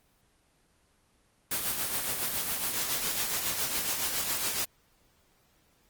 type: noise with tremolo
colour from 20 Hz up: white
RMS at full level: -29 dBFS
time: 1.51-4.65 s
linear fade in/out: 5 ms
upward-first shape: sine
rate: 7.2 Hz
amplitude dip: 45%
effects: pink hiss -67 dBFS RMS until 5.89 s + Opus 24 kbps